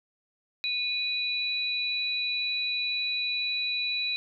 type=tone pair together; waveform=sine; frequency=2478 / 3940 Hz; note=D#7 / B7; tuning=-8 / -5 cents; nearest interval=minor sixth; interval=803 cents; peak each=-30 / -29 dBFS; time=0.64-4.16 s; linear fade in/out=0 ms; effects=none